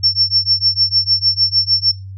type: tone with tremolo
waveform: sine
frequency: 5420 Hz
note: E8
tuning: 47 cents sharp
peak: -7 dBFS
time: 0.03-1.92 s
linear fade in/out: 10 ms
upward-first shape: triangle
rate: 6.6 Hz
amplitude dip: 100%
effects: noise-tail reverb RT60 0.3 s tail -24 dB re dry + added 96 Hz sine -28 dBFS peak until 2.17 s